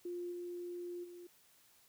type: tone with level steps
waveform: sine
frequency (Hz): 351.5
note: F4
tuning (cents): +11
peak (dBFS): -39 / -41 / -49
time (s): 0.05-1.27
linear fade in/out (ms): 5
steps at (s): 0.31 / 1.03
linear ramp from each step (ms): 20
effects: white hiss -67 dBFS RMS until 1.88 s